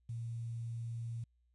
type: tone with quantisation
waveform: sine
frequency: 116.1 Hz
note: A#2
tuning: 7 cents flat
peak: -38 dBFS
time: 0.09-1.24 s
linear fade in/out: 5 ms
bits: 11
effects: added 60 Hz sine -70 dBFS peak until 1.54 s + resampled to 24000 Hz